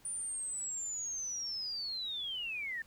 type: linear sweep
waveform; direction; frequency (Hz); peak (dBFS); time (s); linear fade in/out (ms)
sine; down; 9397 to 1760; -36; 0.05-2.82; 2
effects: pink hiss -63 dBFS RMS until 2.86 s